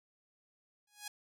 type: tone with exponential growth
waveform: 5% pulse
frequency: 830.6 Hz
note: G#5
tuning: in tune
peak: -27 dBFS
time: 0.87-1.08 s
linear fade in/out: 5 ms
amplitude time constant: 44 ms
effects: none